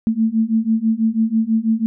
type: beating tone pair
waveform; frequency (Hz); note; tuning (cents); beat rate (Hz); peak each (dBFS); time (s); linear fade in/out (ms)
sine; 219.8 / 225.9; A3 / A3; -2 / +46; 6.1; -18 / -17; 0.07-1.86; 0
effects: none